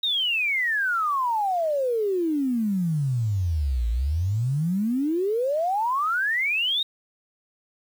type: exponential two-way sweep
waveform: sine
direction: down then up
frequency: 3798 to 55 to 3798 Hz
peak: -21 dBFS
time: 0.03-6.83 s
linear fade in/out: 5 ms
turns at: 3.89 s
effects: 8-bit